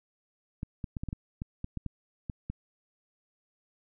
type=clicks; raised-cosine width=5 ms; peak=-22 dBFS; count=12; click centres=0.631 / 0.842 / 0.968 / 1.035 / 1.087 / 1.129 / 1.419 / 1.644 / 1.773 / 1.863 / 2.298 / 2.5 s; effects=none